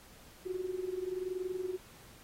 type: tone with amplitude modulation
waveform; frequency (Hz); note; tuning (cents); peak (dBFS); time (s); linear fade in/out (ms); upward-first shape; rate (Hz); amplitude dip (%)
sine; 368.8; F#4; -6; -31; 0.45-1.78; 20; sine; 21; 75
effects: pink hiss -57 dBFS RMS until 2.23 s + AAC 48 kbps